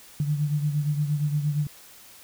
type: beating tone pair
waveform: sine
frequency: 146.83 / 155.43 Hz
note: D3 / D#3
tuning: 0 / -1 cents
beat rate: 8.6 Hz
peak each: -23 / -30 dBFS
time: 0.2-1.67 s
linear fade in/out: 2 ms
effects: white hiss -49 dBFS RMS until 2.23 s